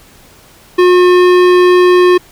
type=tone with hard clipping; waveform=sine; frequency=360.2 Hz; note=F#4; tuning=46 cents flat; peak=-6 dBFS; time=0.78-2.18 s; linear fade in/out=10 ms; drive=16 dB; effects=pink hiss -42 dBFS RMS until 2.31 s